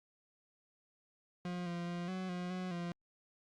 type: tone with pitch steps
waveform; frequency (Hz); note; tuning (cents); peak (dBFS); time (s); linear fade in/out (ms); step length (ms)
40% pulse; 177.7 / 172.9 / 174.2 / 186.3 / 178.6 / 183.6 / 173.2; F3 / F3 / F3 / F#3 / F3 / F#3 / F3; +30 / -17 / -4 / +12 / +39 / -13 / -14; -37; 1.45-2.92; 2; 210
effects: low-pass 5000 Hz 12 dB/octave + Opus 48 kbps